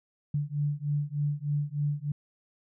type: beating tone pair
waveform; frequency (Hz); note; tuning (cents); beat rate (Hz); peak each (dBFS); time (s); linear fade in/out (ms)
sine; 144.5 / 147.8; D3 / D3; -28 / +11; 3.3; -30; 0.34-2.12; 5
effects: none

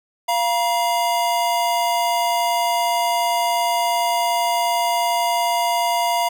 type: tone pair together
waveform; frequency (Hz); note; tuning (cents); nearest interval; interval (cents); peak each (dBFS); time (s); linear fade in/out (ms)
square; 692.3 / 955; F5 / A#5; -15 / +42; tritone; 557; -21; 0.28-6.29; 10
effects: none

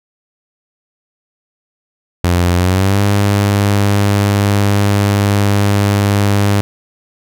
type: tone with pitch glide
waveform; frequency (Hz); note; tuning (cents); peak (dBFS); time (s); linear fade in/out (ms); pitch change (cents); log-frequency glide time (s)
sawtooth; 88.1 to 101.2; F2 to G#2; +16 to -44; -6; 2.24-6.61; 0; +240; 2.54-3
effects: none

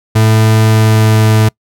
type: tone with pitch glide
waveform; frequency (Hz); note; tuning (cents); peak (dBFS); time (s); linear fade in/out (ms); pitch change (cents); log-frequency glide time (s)
40% pulse; 110 to 109.05; A2 to A2; 0 to -15; -5; 0.15-1.49; 10; -15; 0.63-1.22
effects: noise-tail reverb RT60 0.1 s tail -26 dB re dry

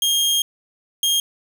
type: tone pair in turn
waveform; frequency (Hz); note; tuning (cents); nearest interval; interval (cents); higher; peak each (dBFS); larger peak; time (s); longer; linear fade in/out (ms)
sawtooth; 3230 / 3230; G#7 / G#7; -49 / -49; unison; 0; neither; -13; neither; 0.02-0.42 / 1.03-1.2; first; 2
effects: none

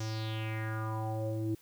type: tone with low-pass filter sweep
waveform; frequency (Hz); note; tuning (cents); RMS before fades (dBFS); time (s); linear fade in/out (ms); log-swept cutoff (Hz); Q
square; 110; A2; 0; -35; 0-1.55; 5; 6200 to 320; 4.4
effects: white hiss -62 dBFS RMS until 1.61 s

